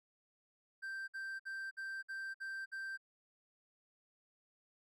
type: tone bursts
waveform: triangle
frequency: 1568 Hz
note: G6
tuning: in tune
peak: -39 dBFS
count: 7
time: 0.82-2.976 s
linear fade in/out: 20 ms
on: 260 ms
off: 56 ms
effects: none